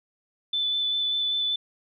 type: tone with vibrato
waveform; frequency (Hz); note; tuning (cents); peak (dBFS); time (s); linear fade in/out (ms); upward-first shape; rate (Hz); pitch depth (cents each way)
sine; 3504; A7; -8; -23; 0.53-1.56; 5; square; 5.1; 10
effects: none